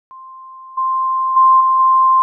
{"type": "tone with level steps", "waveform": "sine", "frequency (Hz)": 1048, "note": "C6", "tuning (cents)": 2, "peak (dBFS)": [-33, -14, -6, -10, -8], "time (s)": [0.11, 2.22], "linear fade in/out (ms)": 0, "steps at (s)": [0.77, 1.36, 1.6, 1.79], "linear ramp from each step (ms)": 10, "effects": []}